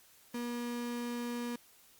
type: tone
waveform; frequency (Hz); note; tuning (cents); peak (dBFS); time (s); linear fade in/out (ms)
35% pulse; 239.8; A#3; +49; -34; 0.34-1.56; 5
effects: white hiss -62 dBFS RMS until 1.99 s + Opus 48 kbps